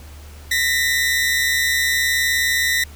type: tone pair together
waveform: sawtooth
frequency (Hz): 1840.7 / 1980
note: A#6 / B6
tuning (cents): -22 / +4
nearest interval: minor second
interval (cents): 126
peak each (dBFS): -17 / -15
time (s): 0.51-2.84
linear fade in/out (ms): 5
effects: added 74 Hz sine -37 dBFS peak until 2.95 s + pink hiss -45 dBFS RMS until 2.95 s